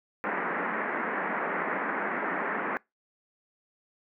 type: band-pass noise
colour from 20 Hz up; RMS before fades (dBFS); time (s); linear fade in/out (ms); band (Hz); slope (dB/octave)
white; -31; 0.24-2.77; 0; 180 to 2000; 48
effects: noise-tail reverb RT60 0.2 s tail -24 dB re dry